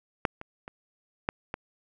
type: clicks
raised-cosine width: 0.5 ms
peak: -8 / -24 / -25 / -11 / -17 dBFS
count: 5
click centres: 0.252 / 0.414 / 0.679 / 1.289 / 1.541 s
effects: none